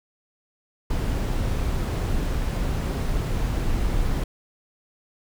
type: noise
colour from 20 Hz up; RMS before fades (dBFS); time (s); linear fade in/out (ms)
brown; -24; 0.9-4.24; 5
effects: none